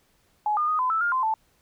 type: tone with pitch steps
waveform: sine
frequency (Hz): 843 / 1215 / 1243 / 1015 / 1317 / 1410 / 1036 / 880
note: G#5 / D#6 / D#6 / B5 / E6 / F6 / C6 / A5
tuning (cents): +26 / -42 / -2 / +47 / -2 / +16 / -17 / 0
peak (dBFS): -21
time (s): 0.46-1.34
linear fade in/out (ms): 2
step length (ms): 110
effects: pink hiss -65 dBFS RMS until 1.61 s

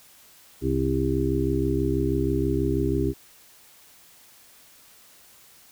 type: harmonic tone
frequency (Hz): 66.2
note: C2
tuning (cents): +21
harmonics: 1 / 2 / 4 / 5 / 6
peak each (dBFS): -28 / -28 / -28 / -27 / -27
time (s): 0.61-3.14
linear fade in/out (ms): 50
effects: white hiss -53 dBFS RMS until 5.71 s

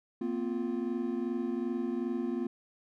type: chord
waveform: triangle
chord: Bb suspended second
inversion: none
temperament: equal with one note detuned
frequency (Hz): 233.1 / 255.7 / 349.2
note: Bb3 / C4 / F4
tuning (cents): 0 / -40 / 0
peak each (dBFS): -33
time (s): 0.21-2.47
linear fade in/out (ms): 5
effects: none

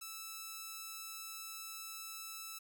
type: tone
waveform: 5% pulse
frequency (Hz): 1315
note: E6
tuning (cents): -5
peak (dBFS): -33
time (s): 0.01-2.59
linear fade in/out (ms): 10
effects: none

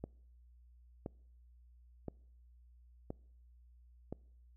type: click train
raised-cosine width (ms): 2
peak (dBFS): -27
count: 5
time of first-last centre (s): 0.04-4.126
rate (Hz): 0.979
effects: noise-tail reverb RT60 0.7 s tail -26 dB re dry + added 60 Hz sine -59 dBFS peak until 4.56 s

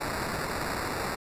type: noise with sample-and-hold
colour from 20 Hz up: white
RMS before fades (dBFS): -32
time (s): 0-1.16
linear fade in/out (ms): 20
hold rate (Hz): 3150
effects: resampled to 32000 Hz

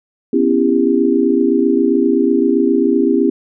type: chord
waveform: sine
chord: C# half-diminished seventh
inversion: third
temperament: just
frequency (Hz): 249.5 / 277.2 / 332.6 / 399.1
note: B3 / C#4 / E4 / G4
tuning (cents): +18 / 0 / +16 / +31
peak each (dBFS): -16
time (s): 0.33-3.3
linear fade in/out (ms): 5
effects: none

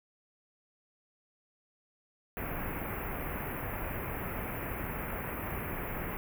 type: band-stop noise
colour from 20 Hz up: pink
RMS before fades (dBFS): -37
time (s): 2.37-6.17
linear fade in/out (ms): 0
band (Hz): 2500 to 12000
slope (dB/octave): 48
effects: none

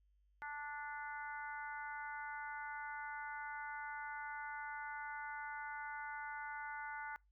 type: harmonic tone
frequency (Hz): 292.9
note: D4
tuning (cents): -5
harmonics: 3 / 4 / 5 / 6 / 7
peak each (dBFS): -47 / -55 / -47 / -56 / -53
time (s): 0.42-7.16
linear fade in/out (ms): 0
effects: noise-tail reverb RT60 0.2 s tail -24 dB re dry + added 50 Hz sine -70 dBFS peak until 7.31 s

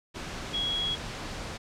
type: tone in noise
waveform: sine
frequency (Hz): 3322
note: G#7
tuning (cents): 0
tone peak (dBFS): -27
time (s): 0.53-0.96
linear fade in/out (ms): 20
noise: pink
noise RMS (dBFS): -37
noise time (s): 0.14-1.58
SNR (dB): +7
effects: low-pass 6000 Hz 12 dB/octave

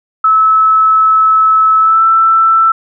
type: tone with pitch glide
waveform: sine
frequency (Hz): 1300 to 1329.6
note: E6 to E6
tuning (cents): -24 to +15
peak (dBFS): -5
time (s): 0.24-2.72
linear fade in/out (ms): 5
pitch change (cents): +39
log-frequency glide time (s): 1.79-2.04
effects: none

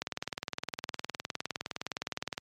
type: click train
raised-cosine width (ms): 0.2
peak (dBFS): -16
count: 47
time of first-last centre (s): 0.02-2.379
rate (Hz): 19.5
effects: high-pass 100 Hz 12 dB/octave + MP3 96 kbps

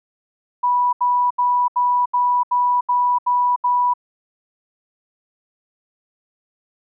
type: tone bursts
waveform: sine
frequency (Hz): 982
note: B5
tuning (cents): -10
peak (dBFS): -14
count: 9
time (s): 0.63-3.938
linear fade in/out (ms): 10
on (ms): 300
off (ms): 76
effects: none

